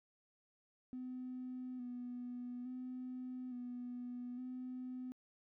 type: tone with vibrato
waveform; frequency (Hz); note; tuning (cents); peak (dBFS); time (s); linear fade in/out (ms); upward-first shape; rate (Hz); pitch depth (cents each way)
triangle; 249.6; B3; +19; -39; 0.93-5.12; 0; square; 0.58; 27
effects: tanh soft clip ceiling -40 dBFS